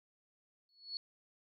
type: tone with exponential growth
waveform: sine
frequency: 4390 Hz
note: C#8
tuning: 18 cents flat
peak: -35 dBFS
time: 0.69-0.97 s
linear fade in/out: 1 ms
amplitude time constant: 59 ms
effects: none